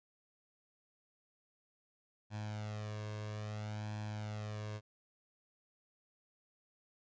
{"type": "tone with flanger", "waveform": "sawtooth", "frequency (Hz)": 106.3, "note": "G#2", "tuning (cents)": 41, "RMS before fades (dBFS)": -42, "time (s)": [2.3, 4.81], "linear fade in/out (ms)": 50, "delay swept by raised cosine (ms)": [1.2, 1.86], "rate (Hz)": 0.6, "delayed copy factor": 0.7, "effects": ["resampled to 16000 Hz"]}